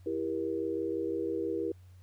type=chord; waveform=sine; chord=E diminished; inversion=none; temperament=just; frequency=329.6 / 395.6 / 474.7 Hz; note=E4 / G4 / Bb4; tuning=0 / +16 / +31 cents; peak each=-34 / -35 / -35 dBFS; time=0.06-1.72 s; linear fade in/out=5 ms; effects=added 91 Hz sine -51 dBFS peak until 2.02 s + pink hiss -69 dBFS RMS until 2.02 s